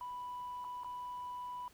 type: tone with dropouts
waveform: sine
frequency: 987.8 Hz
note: B5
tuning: in tune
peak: -39 dBFS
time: 0.01-1.68 s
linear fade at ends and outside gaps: 1 ms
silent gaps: 0.643-0.647 / 0.835-0.845 s
effects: tanh soft clip ceiling -38 dBFS + pink hiss -64 dBFS RMS until 1.73 s